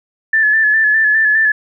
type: tone with vibrato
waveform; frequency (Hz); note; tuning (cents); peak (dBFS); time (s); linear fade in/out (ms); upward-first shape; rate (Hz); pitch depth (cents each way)
sine; 1741; A6; -19; -9; 0.33-1.52; 5; square; 4.9; 31
effects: none